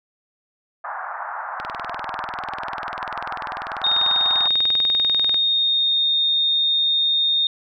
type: band-pass noise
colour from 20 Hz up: pink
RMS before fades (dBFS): -30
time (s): 0.84-4.48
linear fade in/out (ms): 5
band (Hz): 710 to 1600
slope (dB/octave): 48
type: click train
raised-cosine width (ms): 0.3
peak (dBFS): -14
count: 77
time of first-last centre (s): 1.6-5.344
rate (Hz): 20.3
type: tone with pitch glide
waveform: sine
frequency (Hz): 3700 to 3674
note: A#7 to A#7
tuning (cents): -14 to -26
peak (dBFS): -16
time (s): 3.84-7.47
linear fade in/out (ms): 2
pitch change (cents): -12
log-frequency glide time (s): 5.21-6.13
effects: none

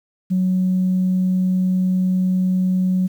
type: tone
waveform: sine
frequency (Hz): 185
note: F#3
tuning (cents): 0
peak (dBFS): -14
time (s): 0.3-3.08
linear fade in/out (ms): 20
effects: tanh soft clip ceiling -11 dBFS + 8-bit

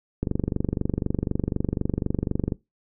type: click train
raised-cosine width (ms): 3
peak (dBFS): -11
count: 56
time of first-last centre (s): 0.23-2.522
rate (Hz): 24
effects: noise-tail reverb RT60 0.2 s tail -21 dB re dry

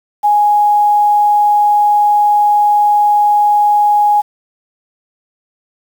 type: tone with quantisation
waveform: sine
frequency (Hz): 830.6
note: G#5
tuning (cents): 0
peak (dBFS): -7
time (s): 0.23-4.22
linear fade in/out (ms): 20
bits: 6
effects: none

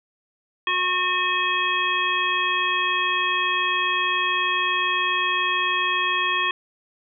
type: harmonic tone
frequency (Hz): 363.6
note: F#4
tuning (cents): -30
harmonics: 1 / 3 / 5 / 7 / 9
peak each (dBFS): -35 / -24 / -26 / -25 / -27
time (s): 0.67-6.51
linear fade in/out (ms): 2
effects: none

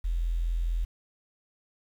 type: tone with quantisation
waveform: sine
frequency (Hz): 42.22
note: E1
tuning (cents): +42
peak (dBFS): -25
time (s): 0.04-0.85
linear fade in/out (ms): 10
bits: 9
effects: none

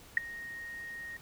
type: tone with ADSR envelope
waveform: sine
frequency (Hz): 1864.7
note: A#6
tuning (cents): 0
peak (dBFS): -18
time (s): 0.17-1.17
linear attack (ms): 3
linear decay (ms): 9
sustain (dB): -22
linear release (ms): 5
effects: pink hiss -55 dBFS RMS until 1.21 s

